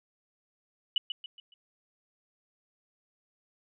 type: tone with echo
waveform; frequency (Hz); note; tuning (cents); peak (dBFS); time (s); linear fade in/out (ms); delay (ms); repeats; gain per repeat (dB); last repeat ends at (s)
sine; 2960; F#7; 0; -23; 0.96-0.98; 2; 140; 4; -8; 1.54
effects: none